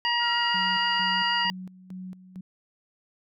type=harmonic tone; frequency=951 Hz; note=A#5; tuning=34 cents sharp; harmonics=1 / 2 / 3 / 5; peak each=-27 / -28 / -27 / -31 dBFS; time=0.05-1.5 s; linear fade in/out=0 ms
type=tone with vibrato; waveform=triangle; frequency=1396.9 Hz; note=F6; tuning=in tune; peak=-32 dBFS; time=0.19-1.46 s; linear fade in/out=50 ms; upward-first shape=triangle; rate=6.3 Hz; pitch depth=34 cents each way
type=click train; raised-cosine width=0.3 ms; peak=-33 dBFS; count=79; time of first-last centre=0.22-0.992 s; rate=101 Hz
type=tone with tremolo; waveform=sine; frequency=185 Hz; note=F#3; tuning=in tune; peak=-35 dBFS; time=0.54-2.41 s; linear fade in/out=5 ms; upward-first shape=square; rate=2.2 Hz; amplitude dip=75%
effects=none